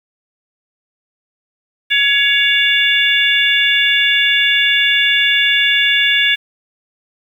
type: harmonic tone with a mistuned harmonic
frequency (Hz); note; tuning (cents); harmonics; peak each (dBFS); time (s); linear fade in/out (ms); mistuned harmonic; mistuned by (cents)
560; C#5; +18; 3 / 4 / 5 / 6; -16 / -16 / -16 / -16; 1.9-6.36; 20; 6; +57
effects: 7-bit